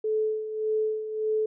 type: tone with tremolo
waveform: sine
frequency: 433.4 Hz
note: A4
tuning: 26 cents flat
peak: -22 dBFS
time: 0.04-1.46 s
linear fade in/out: 5 ms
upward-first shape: sine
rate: 1.7 Hz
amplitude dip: 65%
effects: none